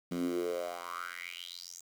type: tone with high-pass filter sweep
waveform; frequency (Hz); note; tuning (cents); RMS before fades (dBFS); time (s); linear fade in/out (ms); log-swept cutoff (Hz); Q
10% pulse; 87.31; F2; 0; -38; 0.11-1.81; 10; 200 to 7000; 6.1
effects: 9-bit